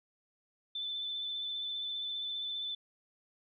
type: tone with vibrato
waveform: sine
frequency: 3520 Hz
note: A7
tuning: in tune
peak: -35 dBFS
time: 0.75-2.75 s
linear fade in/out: 5 ms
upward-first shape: sine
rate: 15 Hz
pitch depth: 20 cents each way
effects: none